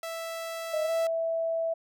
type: tone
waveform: sawtooth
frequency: 659.3 Hz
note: E5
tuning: in tune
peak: -30 dBFS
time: 0.03-1.07 s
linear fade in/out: 2 ms
type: tone with pitch glide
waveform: sine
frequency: 622.3 to 657.8 Hz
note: D#5 to E5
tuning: 0 to -4 cents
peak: -26 dBFS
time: 0.73-1.74 s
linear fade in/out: 10 ms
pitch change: +96 cents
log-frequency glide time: 0.84-0.9 s
effects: none